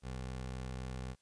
20% pulse tone, 63.9 Hz, C2, 40 cents flat, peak -35 dBFS, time 0.02-1.16 s, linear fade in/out 50 ms, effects white hiss -75 dBFS RMS until 1.21 s + resampled to 22050 Hz

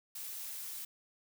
blue noise, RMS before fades -43 dBFS, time 0.15-0.85 s, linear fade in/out 5 ms, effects none

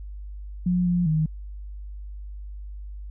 sine tone with pitch steps, 179 / 176 / 156.5 Hz, F3 / F3 / D#3, +43 / +14 / +10 cents, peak -19 dBFS, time 0.66-1.26 s, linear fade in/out 5 ms, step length 200 ms, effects added 50 Hz sine -34 dBFS peak until 3.1 s

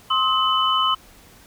sine tone cluster, 1054 / 1278 / 3008 Hz, C6 / D#6 / F#7, +12 / +46 / +28 cents, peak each -21 dBFS, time 0.1-0.95 s, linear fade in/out 10 ms, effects pink hiss -49 dBFS RMS until 1.46 s

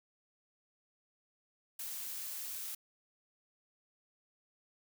blue noise, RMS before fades -42 dBFS, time 1.79-2.75 s, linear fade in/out 5 ms, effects none

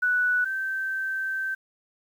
sine tone pair in turn, 1480 / 1552.3 Hz, F#6 / G6, 0 / -17 cents, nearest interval minor second, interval 83 cents, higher second, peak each -20 / -26 dBFS, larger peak first, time 0.02-0.45 / 0.45-1.55 s, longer second, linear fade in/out 10 ms, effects 9-bit

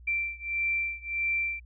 sine beating tone pair, 2349 / 2350.6 Hz, D7 / D7, 0 / +1 cents, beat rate 1.6 Hz, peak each -30 / -31 dBFS, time 0.07-1.6 s, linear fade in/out 10 ms, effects added 60 Hz sine -47 dBFS peak until 1.65 s

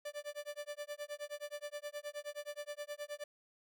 45% pulse tone with tremolo, 587 Hz, D5, 1 cent flat, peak -39 dBFS, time 0.05-3.24 s, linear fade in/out 5 ms, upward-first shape sine, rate 9.5 Hz, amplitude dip 100%, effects none

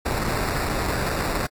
pink noise with sample-and-hold, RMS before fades -25 dBFS, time 0.05-1.47 s, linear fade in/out 10 ms, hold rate 3150 Hz, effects AAC 64 kbps

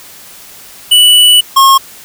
square tone pair in turn, 2960 / 1082.2 Hz, F#7 / C#6, 0 / -42 cents, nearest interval octave + perfect fourth, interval 1742 cents, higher first, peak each -3 dBFS, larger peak neither, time 0.91-1.41 / 1.56-1.78 s, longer first, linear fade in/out 10 ms, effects white hiss -34 dBFS RMS until 2.04 s

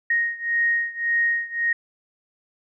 sine beating tone pair, 1867 / 1868.8 Hz, A#6 / A#6, +2 / +4 cents, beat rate 1.8 Hz, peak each -22 / -24 dBFS, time 0.1-1.73 s, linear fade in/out 5 ms, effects none

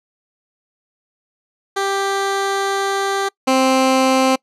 15% pulse tone pair in turn, 393.2 / 262.4 Hz, G4 / C4, +5 / +5 cents, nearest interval perfect fifth, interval 700 cents, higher first, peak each -11 / -6 dBFS, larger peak second, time 1.76-3.29 / 3.47-4.36 s, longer first, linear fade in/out 10 ms, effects noise-tail reverb RT60 0.1 s tail -25 dB re dry + low-pass 9000 Hz 12 dB/octave

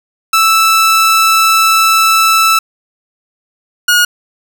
sawtooth tone pair in turn, 1318.5 / 1440.8 Hz, E6 / F#6, 0 / -46 cents, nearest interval major second, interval 154 cents, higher second, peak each -3 dBFS, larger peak neither, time 0.33-2.59 / 3.88-4.05 s, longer first, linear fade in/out 5 ms, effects none

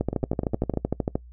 two click trains, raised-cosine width 2 ms, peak -14 / -10 dBFS, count 7 / 16, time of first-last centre 0.13-0.738 / 0.01-1.155 s, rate 9.87 / 13.1 Hz, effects noise-tail reverb RT60 0.1 s tail -23 dB re dry + added 60 Hz sine -43 dBFS peak until 1.32 s

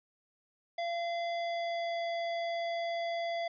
square tone with pitch glide, 684 to 679.3 Hz, F5 to F5, -36 to -48 cents, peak -33 dBFS, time 0.78-3.48 s, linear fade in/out 5 ms, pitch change -12 cents, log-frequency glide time 1.31-2.07 s, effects resampled to 11025 Hz

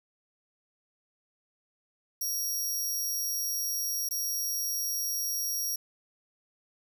20% pulse tone with dropouts, 5650 Hz, F8, 19 cents sharp, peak -24 dBFS, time 2.21-5.76 s, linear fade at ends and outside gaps 5 ms, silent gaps 4.089-4.109 s, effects none

